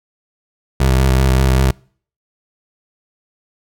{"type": "tone with vibrato", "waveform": "25% pulse", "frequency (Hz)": 65.41, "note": "C2", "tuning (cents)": 0, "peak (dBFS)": -7, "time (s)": [0.8, 1.71], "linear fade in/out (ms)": 5, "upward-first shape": "square", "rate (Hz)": 5.2, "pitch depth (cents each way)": 25, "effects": ["noise-tail reverb RT60 0.5 s tail -26 dB re dry"]}